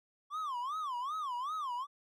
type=tone with vibrato; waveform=triangle; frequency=1108.7 Hz; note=C#6; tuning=in tune; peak=-33 dBFS; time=0.3-1.87 s; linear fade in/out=50 ms; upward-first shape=sine; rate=2.6 Hz; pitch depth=250 cents each way; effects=none